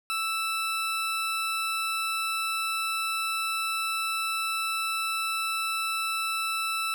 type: tone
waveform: 20% pulse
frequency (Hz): 1320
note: E6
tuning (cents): +2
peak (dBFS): -22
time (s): 0.1-6.94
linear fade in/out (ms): 0
effects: none